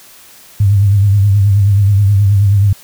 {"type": "tone with vibrato", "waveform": "sine", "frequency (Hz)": 100.3, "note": "G2", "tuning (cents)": 40, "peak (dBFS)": -6, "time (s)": [0.6, 2.73], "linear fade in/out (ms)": 5, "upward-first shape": "triangle", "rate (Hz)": 9.4, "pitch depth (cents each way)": 79, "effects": ["white hiss -40 dBFS RMS until 2.83 s"]}